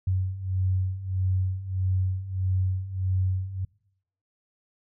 sine beating tone pair, 92.5 / 94.1 Hz, F#2 / F#2, 0 / +30 cents, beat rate 1.6 Hz, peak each -29 / -25 dBFS, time 0.07-3.65 s, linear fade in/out 5 ms, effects noise-tail reverb RT60 0.8 s tail -26 dB re dry

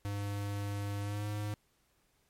square tone with pitch glide, 101.4 to 104.43 Hz, G#2 to G#2, -41 to +10 cents, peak -35 dBFS, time 0.05-1.54 s, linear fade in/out 0 ms, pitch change +51 cents, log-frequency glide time 1.01-1.27 s, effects pink hiss -73 dBFS RMS until 2.29 s + MP3 64 kbps

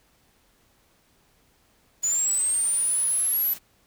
white noise, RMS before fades -41 dBFS, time 2.02-3.59 s, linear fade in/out 20 ms
sine linear sweep, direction up, 6860 to 12000 Hz, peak -21 dBFS, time 2.03-3.54 s, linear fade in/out 10 ms
effects pink hiss -63 dBFS RMS until 3.86 s

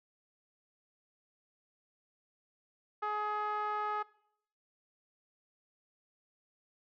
5% pulse tone with low-pass filter, 421 Hz, G#4, 24 cents sharp, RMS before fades -35 dBFS, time 3.02-4.03 s, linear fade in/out 10 ms, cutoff 1100 Hz, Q 5.8, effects noise-tail reverb RT60 0.7 s tail -21 dB re dry

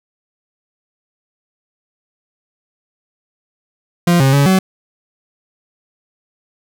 40% pulse tone with pitch steps, 173.5 / 134.6 / 141.1 / 188.7 Hz, F3 / C3 / C#3 / F#3, -11 / +49 / +31 / +34 cents, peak -8 dBFS, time 4.07-4.59 s, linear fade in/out 5 ms, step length 130 ms, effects none

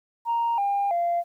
sine tone with pitch steps, 932.3 / 802.3 / 690.4 Hz, A#5 / G5 / F5, 0 / +40 / -20 cents, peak -20 dBFS, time 0.25-1.24 s, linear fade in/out 50 ms, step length 330 ms, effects tanh soft clip ceiling -18 dBFS + 10-bit

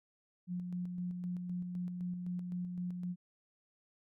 sine tone with tremolo, 178.5 Hz, F3, 38 cents sharp, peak -35 dBFS, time 0.47-3.16 s, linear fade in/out 50 ms, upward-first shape square, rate 3.9 Hz, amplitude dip 35%, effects none

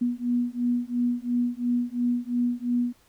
sine beating tone pair, 241.4 / 244.3 Hz, B3 / B3, -39 / -19 cents, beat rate 2.9 Hz, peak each -26 / -26 dBFS, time 0.01-2.93 s, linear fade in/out 10 ms, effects pink hiss -61 dBFS RMS until 3.08 s

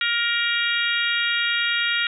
harmonic tone, 470.4 Hz, A#4, 16 cents sharp, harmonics 3 / 4 / 5 / 6 / 7 / 8, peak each -25 / -26 / -27 / -28 / -28 / -29 dBFS, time 0.01-2.07 s, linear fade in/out 2 ms, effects none

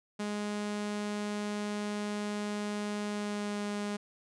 sawtooth tone with pitch glide, 207.7 to 205.9 Hz, G#3 to G#3, 0 to -15 cents, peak -29 dBFS, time 0.19-3.97 s, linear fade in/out 10 ms, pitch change -15 cents, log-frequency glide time 3.06-3.6 s, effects resampled to 22050 Hz

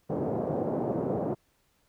white band-pass noise, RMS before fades -30 dBFS, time 0.09-1.35 s, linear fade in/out 20 ms, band 110 to 620 Hz, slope 24 dB/octave, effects pink hiss -70 dBFS RMS until 1.88 s

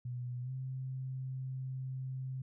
sine tone with pitch glide, 123.47 to 130.81 Hz, B2 to C3, 0 to 0 cents, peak -37 dBFS, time 0.05-2.42 s, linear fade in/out 5 ms, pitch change +100 cents, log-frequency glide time 0.42-0.51 s, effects none

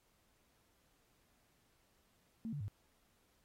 sine tone with pitch steps, 225.3 / 145.3 / 102.4 Hz, A3 / D3 / G#2, +41 / -18 / -24 cents, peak -39 dBFS, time 2.45-2.681 s, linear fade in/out 0 ms, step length 77 ms, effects pink hiss -75 dBFS RMS until 3.44 s + AAC 48 kbps

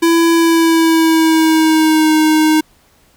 square tone with pitch glide, 333.6 to 311.3 Hz, E4 to D#4, +21 to +1 cents, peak -9 dBFS, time 0.02-2.61 s, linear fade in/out 10 ms, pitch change -120 cents, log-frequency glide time 0.33-2.13 s, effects pink hiss -52 dBFS RMS until 3.16 s

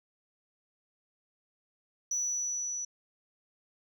sine tone with level ramp, 5920 Hz, F#8, in tune, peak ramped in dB -26 to -33 dBFS, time 2.11-2.85 s, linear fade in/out 5 ms, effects tanh soft clip ceiling -27 dBFS

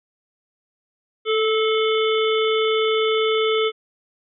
harmonic tone with a mistuned harmonic, 435 Hz, A4, 20 cents flat, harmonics 1 / 3 / 5 / 7 / 8, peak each -18 / -26 / -28 / -28 / -29 dBFS, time 1.25-3.72 s, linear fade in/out 50 ms, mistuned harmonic 1, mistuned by +17 cents, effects none

